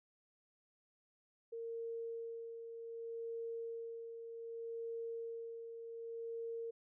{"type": "tone with tremolo", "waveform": "sine", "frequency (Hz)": 460, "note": "A#4", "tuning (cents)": -23, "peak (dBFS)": -40, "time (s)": [1.52, 6.71], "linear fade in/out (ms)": 10, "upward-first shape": "sine", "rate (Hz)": 0.65, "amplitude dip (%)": 50, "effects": []}